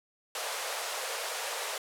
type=high-pass noise; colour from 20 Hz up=pink; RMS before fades=-35 dBFS; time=0.35-1.78 s; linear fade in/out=2 ms; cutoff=460 Hz; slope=48 dB/octave; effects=low-pass 12000 Hz 12 dB/octave